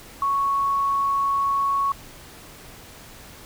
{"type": "tone", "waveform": "sine", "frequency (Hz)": 1108.7, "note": "C#6", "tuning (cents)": 0, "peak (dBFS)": -19, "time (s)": [0.22, 1.92], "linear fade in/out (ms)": 2, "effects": ["pink hiss -44 dBFS RMS until 3.45 s"]}